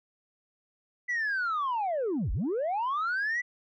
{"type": "linear two-way sweep", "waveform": "sine", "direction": "down then up", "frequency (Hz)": [2000, 32.52, 2000], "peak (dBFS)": -25, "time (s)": [1.08, 3.42], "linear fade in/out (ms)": 20, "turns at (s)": 2.32, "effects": ["tanh soft clip ceiling -25 dBFS"]}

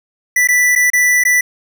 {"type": "tone with dropouts", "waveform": "square", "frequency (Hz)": 1975.5, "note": "B6", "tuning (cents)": 0, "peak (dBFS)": -10, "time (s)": [0.36, 1.41], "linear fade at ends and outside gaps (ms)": 5, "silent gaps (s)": [[0.474, 0.486], [0.753, 0.759], [0.902, 0.933], [1.238, 1.251]], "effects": []}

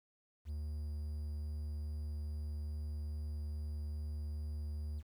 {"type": "tone with quantisation", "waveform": "triangle", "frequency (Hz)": 74.8, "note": "D2", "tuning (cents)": 32, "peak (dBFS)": -36, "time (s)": [0.45, 5.03], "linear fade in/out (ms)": 50, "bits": 11, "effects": []}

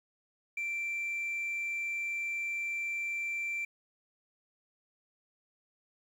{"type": "tone", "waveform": "sine", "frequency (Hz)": 2349, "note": "D7", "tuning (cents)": 0, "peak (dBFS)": -30, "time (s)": [0.57, 3.65], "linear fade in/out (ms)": 5, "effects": ["tanh soft clip ceiling -31 dBFS", "10-bit"]}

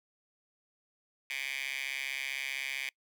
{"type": "tone with high-pass filter", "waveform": "10% pulse", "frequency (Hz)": 135.5, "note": "C#3", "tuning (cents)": -39, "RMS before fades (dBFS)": -37, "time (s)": [1.3, 2.89], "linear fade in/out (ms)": 2, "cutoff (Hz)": 2400, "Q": 6.3, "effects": ["noise-tail reverb RT60 0.1 s tail -25 dB re dry"]}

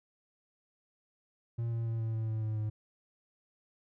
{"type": "tone with pitch steps", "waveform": "triangle", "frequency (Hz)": [116.54, 115.2, 113.88, 112.57, 111.28, 110, 108.74, 107.49], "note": ["A#2", "A#2", "A#2", "A2", "A2", "A2", "A2", "A2"], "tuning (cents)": [0, -20, -40, 40, 20, 0, -20, -40], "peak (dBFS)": -29, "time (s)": [1.58, 2.7], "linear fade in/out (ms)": 10, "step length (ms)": 140, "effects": []}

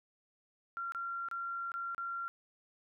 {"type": "tone with dropouts", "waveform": "sine", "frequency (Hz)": 1376, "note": "F6", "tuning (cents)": -26, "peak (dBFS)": -36, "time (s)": [0.77, 2.28], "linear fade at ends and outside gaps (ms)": 0, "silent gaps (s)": [[0.921, 0.948], [1.286, 1.313], [1.718, 1.74], [1.947, 1.98]], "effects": []}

